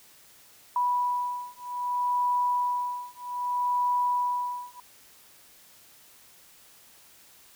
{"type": "beating tone pair", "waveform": "sine", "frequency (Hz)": [982, 982.63], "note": ["B5", "B5"], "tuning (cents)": [-10, -9], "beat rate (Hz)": 0.63, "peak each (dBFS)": -28, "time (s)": [0.76, 4.8], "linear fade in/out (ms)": 2, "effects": ["white hiss -55 dBFS RMS until 7.55 s"]}